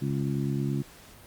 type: harmonic tone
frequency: 69.3 Hz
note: C#2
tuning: in tune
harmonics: 2 / 3 / 4 / 5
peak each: -28 / -32 / -34 / -36 dBFS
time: 0.01-0.83 s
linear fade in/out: 20 ms
effects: pink hiss -51 dBFS RMS until 1.26 s + Opus 48 kbps